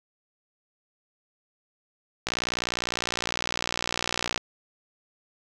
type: click train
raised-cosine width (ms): 0.2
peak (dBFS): -9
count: 127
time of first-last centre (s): 2.27-4.377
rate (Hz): 59.8
effects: none